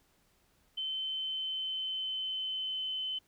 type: tone with pitch glide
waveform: sine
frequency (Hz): 3074 to 3049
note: G7 to G7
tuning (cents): -35 to -49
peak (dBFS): -33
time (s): 0.77-3.19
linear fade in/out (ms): 10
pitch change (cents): -14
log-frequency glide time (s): 1.02-2.99
effects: pink hiss -70 dBFS RMS until 3.27 s